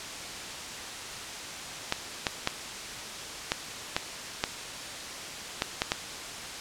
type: clicks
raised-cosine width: 0.2 ms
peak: -7 dBFS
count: 9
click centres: 1.924 / 2.268 / 2.474 / 3.519 / 3.965 / 4.439 / 5.621 / 5.819 / 5.919 s
effects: white hiss -38 dBFS RMS until 6.6 s + low-pass 7000 Hz 12 dB/octave